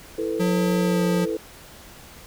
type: chord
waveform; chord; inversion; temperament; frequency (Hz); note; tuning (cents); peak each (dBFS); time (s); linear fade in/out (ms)
sine; E suspended fourth; none; equal; 329.6 / 440 / 493.9; E4 / A4 / B4; 0 / 0 / 0; -28 / -26 / -30; 0.18-1.37; 5
type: tone with pitch glide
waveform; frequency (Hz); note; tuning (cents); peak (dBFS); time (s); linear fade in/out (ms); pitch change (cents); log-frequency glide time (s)
square; 180.3 to 177.61; F#3 to F3; -45 to +29; -21; 0.39-1.26; 20; -26; 0.81-1.03
effects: pink hiss -45 dBFS RMS until 2.26 s